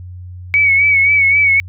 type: tone with vibrato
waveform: sine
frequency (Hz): 2245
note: C#7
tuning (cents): +21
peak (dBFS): -8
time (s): 0.54-1.6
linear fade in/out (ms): 0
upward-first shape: sine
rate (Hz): 3.8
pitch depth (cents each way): 50
effects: added 90 Hz sine -28 dBFS peak until 1.68 s